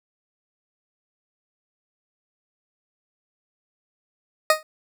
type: tone with exponential decay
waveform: 20% pulse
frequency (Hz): 622.3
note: D#5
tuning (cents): 0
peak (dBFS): -6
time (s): 4.5-4.63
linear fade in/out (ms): 2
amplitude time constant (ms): 28
effects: none